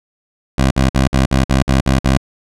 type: tone bursts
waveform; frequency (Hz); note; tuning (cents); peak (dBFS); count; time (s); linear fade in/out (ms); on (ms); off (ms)
15% pulse; 66.4; C2; +26; -4; 9; 0.58-2.174; 5; 130; 53
effects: low-pass 9000 Hz 12 dB/octave